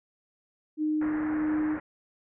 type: tone with tremolo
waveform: sine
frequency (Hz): 306.7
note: D#4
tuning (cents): -25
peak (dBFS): -24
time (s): 0.77-1.79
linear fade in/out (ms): 50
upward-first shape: sine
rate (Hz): 1.6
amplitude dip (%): 25
type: low-pass noise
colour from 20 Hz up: white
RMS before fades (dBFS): -40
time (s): 1.01-1.8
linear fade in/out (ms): 5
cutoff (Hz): 1900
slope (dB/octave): 48
effects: none